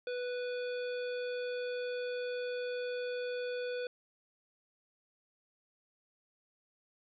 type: harmonic tone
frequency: 493.9 Hz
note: B4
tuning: in tune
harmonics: 1 / 3 / 5 / 7 / 9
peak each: -35 / -45 / -49 / -52 / -54 dBFS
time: 0.07-3.87 s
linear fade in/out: 2 ms
effects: none